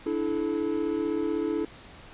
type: chord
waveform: triangle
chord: D suspended second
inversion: none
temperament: equal with one note detuned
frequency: 293.7 / 329.6 / 431.7 Hz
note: D4 / E4 / A4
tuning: 0 / 0 / -33 cents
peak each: -29 / -27 / -28 dBFS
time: 0.06-1.65 s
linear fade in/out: 5 ms
effects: pink hiss -48 dBFS RMS until 2.13 s + resampled to 8000 Hz